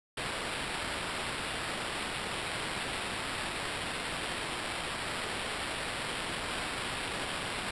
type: noise with sample-and-hold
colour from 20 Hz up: violet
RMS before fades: -36 dBFS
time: 0.17-7.71 s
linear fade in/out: 5 ms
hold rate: 6300 Hz
effects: resampled to 24000 Hz